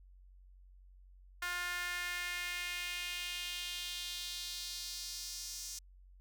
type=tone with high-pass filter sweep; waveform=sawtooth; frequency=353.9 Hz; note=F4; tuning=23 cents sharp; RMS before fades=-41 dBFS; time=1.42-5.79 s; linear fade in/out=5 ms; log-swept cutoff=1500 to 6000 Hz; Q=2.4; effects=added 46 Hz sine -56 dBFS peak until 6.2 s